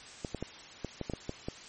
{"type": "clicks", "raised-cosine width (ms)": 2, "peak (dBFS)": -21, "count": 9, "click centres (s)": [0.248, 0.347, 0.426, 0.847, 1.013, 1.098, 1.136, 1.294, 1.485], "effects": ["white hiss -49 dBFS RMS until 1.68 s", "MP3 32 kbps"]}